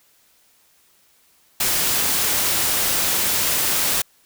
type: noise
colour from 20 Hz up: white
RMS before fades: -20 dBFS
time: 1.6-4.02 s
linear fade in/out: 5 ms
effects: white hiss -58 dBFS RMS until 4.25 s